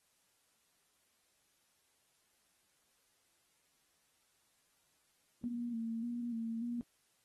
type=tone with vibrato; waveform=sine; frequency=233.1 Hz; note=A#3; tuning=in tune; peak=-36 dBFS; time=5.44-6.81 s; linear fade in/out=0 ms; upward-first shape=square; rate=1.7 Hz; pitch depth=42 cents each way; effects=white hiss -75 dBFS RMS until 7.24 s + AAC 32 kbps